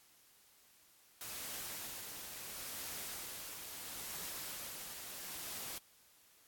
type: noise with tremolo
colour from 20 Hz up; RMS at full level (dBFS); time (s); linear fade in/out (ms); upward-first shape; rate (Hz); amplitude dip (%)
white; -44; 1.21-5.78; 0; sine; 0.73; 35
effects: white hiss -66 dBFS RMS until 6.47 s + AAC 64 kbps